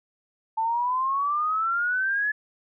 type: exponential sweep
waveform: sine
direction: up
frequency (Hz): 880 to 1723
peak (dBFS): -22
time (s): 0.57-2.32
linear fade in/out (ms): 10
effects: none